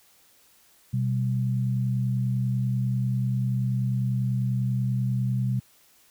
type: tone pair together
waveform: sine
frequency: 125.79 / 196 Hz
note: B2 / G3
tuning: +32 / 0 cents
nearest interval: minor sixth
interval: 768 cents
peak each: -23 / -30 dBFS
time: 0.93-5.6 s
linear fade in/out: 10 ms
effects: white hiss -59 dBFS RMS until 6.1 s